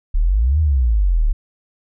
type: exponential two-way sweep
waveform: sine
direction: up then down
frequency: 34 to 80.8 to 34 Hz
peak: -12 dBFS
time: 0.14-1.33 s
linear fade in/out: 10 ms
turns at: 0.6 s
effects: none